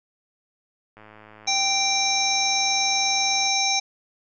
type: click train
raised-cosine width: 0.5 ms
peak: -31 dBFS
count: 269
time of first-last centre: 0.97-3.475 s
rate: 107 Hz
type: harmonic tone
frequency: 784 Hz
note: G5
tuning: in tune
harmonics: 1 / 3 / 5 / 7 / 8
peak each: -26 / -26 / -26 / -26 / -26 dBFS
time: 1.47-3.8 s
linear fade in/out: 10 ms
effects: none